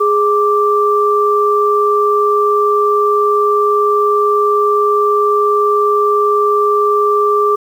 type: tone pair together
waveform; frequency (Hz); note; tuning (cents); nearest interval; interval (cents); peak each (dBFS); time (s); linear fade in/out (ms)
sine; 415.3 / 1174.6; G#4 / D6; 0 / 0; octave + tritone; 1800; -12; 0-7.56; 10
effects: 7-bit